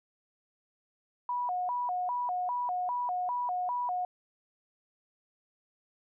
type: tone with vibrato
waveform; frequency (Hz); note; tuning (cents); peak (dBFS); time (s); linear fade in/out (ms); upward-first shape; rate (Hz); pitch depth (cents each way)
sine; 842; G#5; +24; -29; 1.29-4.05; 2; square; 2.5; 260
effects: none